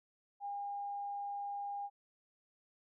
sine tone, 808 Hz, G#5, 48 cents flat, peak -38 dBFS, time 0.4-1.9 s, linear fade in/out 50 ms, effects none

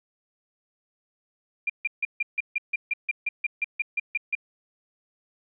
sine tone bursts, 2396 Hz, D7, 34 cents sharp, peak -22 dBFS, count 16, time 1.67-4.352 s, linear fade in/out 5 ms, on 27 ms, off 150 ms, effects none

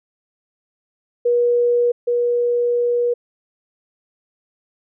sine tone pair in turn, 481.2 / 481.2 Hz, B4 / B4, -45 / -45 cents, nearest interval unison, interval 0 cents, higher neither, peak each -13 / -15 dBFS, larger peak first, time 1.25-1.92 / 2.07-3.14 s, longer second, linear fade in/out 10 ms, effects none

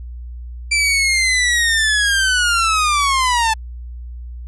sawtooth linear sweep, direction down, 2349 to 869 Hz, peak -10 dBFS, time 0.71-3.54 s, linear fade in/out 10 ms, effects added 60 Hz sine -28 dBFS peak until 4.47 s + resampled to 24000 Hz

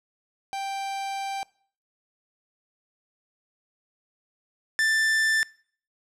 45% pulse tone pair in turn, 785 / 1770.9 Hz, G5 / A6, +2 / +11 cents, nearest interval octave + major second, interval 1409 cents, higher second, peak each -29 / -20 dBFS, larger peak second, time 0.53-1.43 / 4.79-5.43 s, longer first, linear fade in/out 0 ms, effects noise-tail reverb RT60 0.5 s tail -23 dB re dry + low-pass 9000 Hz 12 dB/octave

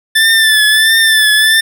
25% pulse tone with vibrato, 1760 Hz, A6, in tune, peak -3 dBFS, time 0.15-1.61 s, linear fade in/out 10 ms, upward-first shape triangle, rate 1.5 Hz, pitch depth 53 cents each way, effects none

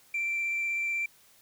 sine tone with vibrato, 2349 Hz, D7, in tune, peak -26 dBFS, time 0.14-1.06 s, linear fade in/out 5 ms, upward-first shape sine, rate 16 Hz, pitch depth 8 cents each way, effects tanh soft clip ceiling -25 dBFS + white hiss -60 dBFS RMS until 1.41 s

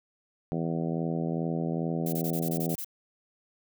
harmonic tone, 82.41 Hz, E2, in tune, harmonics 2 / 3 / 4 / 5 / 6 / 7 / 8 / 9, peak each -30 / -34 / -36 / -38 / -40 / -41 / -42 / -43 dBFS, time 0.52-2.75 s, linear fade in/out 0 ms
violet noise bursts, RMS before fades -36 dBFS, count 9, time 2.06-2.846 s, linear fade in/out 5 ms, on 66 ms, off 24 ms
effects none

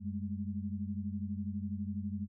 sine tone cluster, 92.2 / 200.3 / 212.4 Hz, F#2 / G3 / G#3, -6 / +38 / +39 cents, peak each -40 / -38 / -40 dBFS, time 0-2.28 s, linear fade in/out 50 ms, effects none

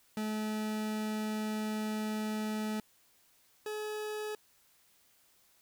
40% pulse tone pair in turn, 215.1 / 425.3 Hz, A3 / G#4, -39 / +41 cents, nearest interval octave, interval 1180 cents, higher second, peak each -32 / -35 dBFS, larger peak first, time 0.17-2.8 / 3.66-4.35 s, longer first, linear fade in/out 2 ms, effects white hiss -67 dBFS RMS until 5.61 s

